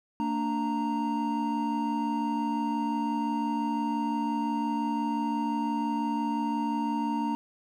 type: tone cluster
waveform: triangle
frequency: 226.6 / 292.4 / 928 Hz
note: A#3 / D4 / A#5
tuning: -49 / -7 / -8 cents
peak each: -29 dBFS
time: 0.2-7.35 s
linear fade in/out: 0 ms
effects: none